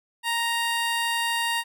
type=tone; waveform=15% pulse; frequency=932.3 Hz; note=A#5; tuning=in tune; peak=-17 dBFS; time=0.23-1.64 s; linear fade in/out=50 ms; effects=none